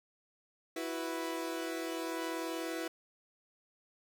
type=chord; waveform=sawtooth; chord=E suspended second; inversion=none; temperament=equal; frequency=329.6 / 370 / 493.9 Hz; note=E4 / F#4 / B4; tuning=0 / 0 / 0 cents; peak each=-34 / -39 / -38 dBFS; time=0.76-2.88 s; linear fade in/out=5 ms; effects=none

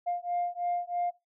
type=beating tone pair; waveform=sine; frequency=702 / 705.1 Hz; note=F5 / F5; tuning=+9 / +16 cents; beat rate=3.1 Hz; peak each=-31 dBFS; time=0.06-1.11 s; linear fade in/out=20 ms; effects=noise-tail reverb RT60 0.2 s tail -18 dB re dry + tanh soft clip ceiling -23 dBFS

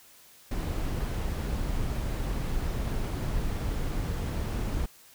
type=noise; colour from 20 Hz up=brown; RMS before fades=-30 dBFS; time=0.51-4.86 s; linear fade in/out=5 ms; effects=white hiss -55 dBFS RMS until 5.14 s

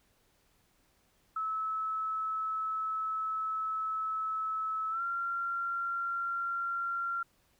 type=tone with pitch glide; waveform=sine; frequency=1300 to 1377.3 Hz; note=E6 to F6; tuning=-24 to -24 cents; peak=-31 dBFS; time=1.36-7.23 s; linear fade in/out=5 ms; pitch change=+100 cents; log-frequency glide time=4.9-5.02 s; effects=pink hiss -70 dBFS RMS until 7.59 s

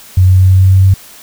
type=tone with pitch steps; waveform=sine; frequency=92.3 / 92.83 / 93.37 / 93.91 / 94.46 / 95 / 95.55 Hz; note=F#2 / F#2 / F#2 / F#2 / F#2 / F#2 / G2; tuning=-4 / +6 / +16 / +26 / +36 / +46 / -44 cents; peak=-3 dBFS; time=0.17-0.94 s; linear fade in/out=5 ms; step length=110 ms; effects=white hiss -36 dBFS RMS until 1.22 s

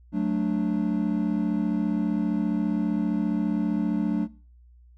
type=chord; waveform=triangle; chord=D major; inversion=first; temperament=equal; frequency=185 / 220 / 293.7 Hz; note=F#3 / A3 / D4; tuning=0 / 0 / 0 cents; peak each=-25 dBFS; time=0.12-4.28 s; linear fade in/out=50 ms; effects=noise-tail reverb RT60 0.4 s tail -21 dB re dry + added 60 Hz sine -50 dBFS peak until 4.97 s

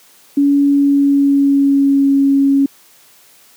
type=tone with pitch glide; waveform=sine; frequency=282.9 to 276.3 Hz; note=C#4 to C#4; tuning=+35 to -6 cents; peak=-8 dBFS; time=0.37-2.66 s; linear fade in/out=5 ms; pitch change=-41 cents; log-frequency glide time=0.61-2.12 s; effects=white hiss -47 dBFS RMS until 3.56 s + high-pass 150 Hz 12 dB/octave

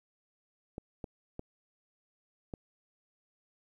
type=clicks; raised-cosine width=2 ms; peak=-26 dBFS; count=4; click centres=0.781 / 1.042 / 1.394 / 2.538 s; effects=11-bit

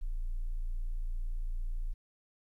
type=tone; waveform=sine; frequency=28.83 Hz; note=A#0; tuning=18 cents flat; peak=-30 dBFS; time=0.01-1.94 s; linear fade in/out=20 ms; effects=tanh soft clip ceiling -28 dBFS + 12-bit

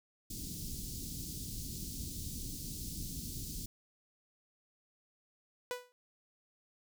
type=band-stop noise; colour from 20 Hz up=pink; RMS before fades=-42 dBFS; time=0.3-3.66 s; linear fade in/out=5 ms; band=280 to 4500 Hz; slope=24 dB/octave
type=tone with exponential decay; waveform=sawtooth; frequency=493.9 Hz; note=B4; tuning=in tune; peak=-29 dBFS; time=5.71-5.92 s; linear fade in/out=0 ms; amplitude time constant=45 ms
effects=none

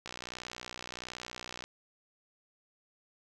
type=click train; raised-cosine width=0.2 ms; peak=-23 dBFS; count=98; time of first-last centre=0.06-1.64 s; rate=61.4 Hz; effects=none

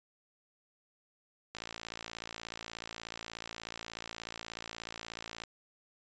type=click train; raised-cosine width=0.2 ms; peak=-23 dBFS; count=221; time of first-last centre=1.55-5.437 s; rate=56.6 Hz; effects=resampled to 16000 Hz

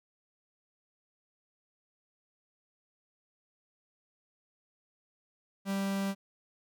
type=tone; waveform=45% pulse; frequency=196.1 Hz; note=G3; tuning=1 cent sharp; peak=-30 dBFS; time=5.65-6.15 s; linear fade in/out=50 ms; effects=none

